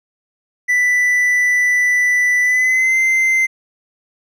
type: tone with pitch glide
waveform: triangle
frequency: 1980 to 2076 Hz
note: B6 to C7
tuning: +4 to -14 cents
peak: -10 dBFS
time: 0.68-3.47 s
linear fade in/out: 20 ms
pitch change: +82 cents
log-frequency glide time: 2.42-2.97 s
effects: none